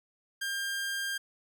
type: tone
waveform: sawtooth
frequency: 1600 Hz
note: G6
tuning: 35 cents sharp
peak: -28 dBFS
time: 0.41-1.18 s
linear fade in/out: 10 ms
effects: none